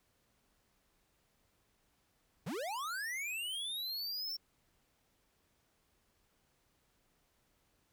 square linear sweep, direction up, 118.9 to 5470 Hz, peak -38 dBFS, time 2.46-4.37 s, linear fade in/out 10 ms, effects pink hiss -75 dBFS RMS until 7.92 s

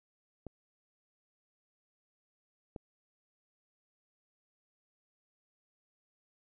clicks, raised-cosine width 2 ms, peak -29 / -28 dBFS, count 2, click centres 0.467 / 2.762 s, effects none

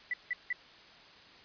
sine tone bursts, 1977 Hz, B6, 1 cent sharp, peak -30 dBFS, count 3, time 0.11-0.528 s, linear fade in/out 2 ms, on 26 ms, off 170 ms, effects white hiss -55 dBFS RMS until 1.44 s + resampled to 11025 Hz

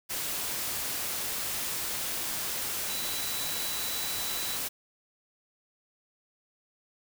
sine tone in noise, 3951 Hz, B7, in tune, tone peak -38 dBFS, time 2.88-4.57 s, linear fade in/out 20 ms, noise white, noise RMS -33 dBFS, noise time 0.09-4.69 s, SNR -8 dB, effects none

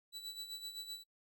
40% pulse tone with tremolo, 3951 Hz, B7, in tune, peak -40 dBFS, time 0.12-1.04 s, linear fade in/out 50 ms, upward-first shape sine, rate 7.8 Hz, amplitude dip 65%, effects noise-tail reverb RT60 0.1 s tail -26 dB re dry

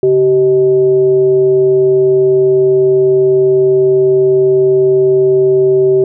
sine tone with frequency modulation, 384 Hz, G4, 36 cents flat, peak -6 dBFS, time 0.03-6.04 s, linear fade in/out 2 ms, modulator 244 Hz, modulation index 0.33, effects none

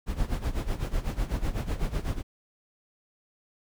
brown noise with tremolo, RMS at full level -26 dBFS, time 0.06-2.23 s, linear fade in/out 50 ms, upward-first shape sine, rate 8 Hz, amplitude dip 80%, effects none

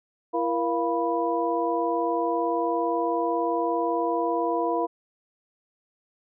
sine tone cluster, 336.3 / 474.2 / 691 / 984 Hz, E4 / A#4 / F5 / B5, +35 / +30 / -19 / -7 cents, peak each -28 dBFS, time 0.33-4.87 s, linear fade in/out 20 ms, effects none

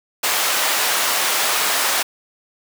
pink high-pass noise, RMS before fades -19 dBFS, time 0.23-2.03 s, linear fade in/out 10 ms, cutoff 790 Hz, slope 12 dB/octave, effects none

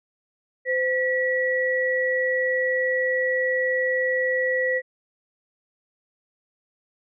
sine tone pair together, 513 / 1936.8 Hz, C5 / B6, -34 / -34 cents, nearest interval octave + major seventh, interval 2300 cents, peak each -23 dBFS, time 0.65-4.82 s, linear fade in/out 50 ms, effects none

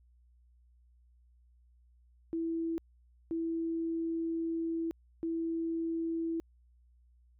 sine tone bursts at uneven times, 329.6 Hz, E4, in tune, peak -31 dBFS, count 3, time 2.33-2.78 / 3.31-4.91 / 5.23-6.4 s, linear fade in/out 0 ms, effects added 60 Hz sine -61 dBFS peak until 7.39 s

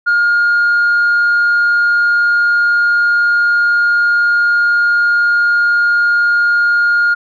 sine tone, 1419 Hz, F6, 27 cents sharp, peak -7 dBFS, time 0.06-7.15 s, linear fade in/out 20 ms, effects tanh soft clip ceiling -7 dBFS

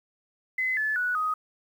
sine tone with pitch steps, 2035 / 1731.1 / 1472.6 / 1252.7 Hz, C7 / A6 / F#6 / D#6, -49 / -29 / -9 / +11 cents, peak -24 dBFS, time 0.58-1.34 s, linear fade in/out 5 ms, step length 190 ms, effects 9-bit

